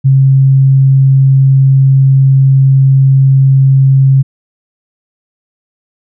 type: tone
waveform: sine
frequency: 134.8 Hz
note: C#3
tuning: 48 cents flat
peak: -3 dBFS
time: 0.04-4.23 s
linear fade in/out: 20 ms
effects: none